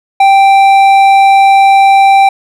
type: tone with hard clipping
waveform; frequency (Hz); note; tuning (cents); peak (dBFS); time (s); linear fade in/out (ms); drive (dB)
sine; 784; G5; 0; -4; 0.2-2.29; 5; 8
effects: none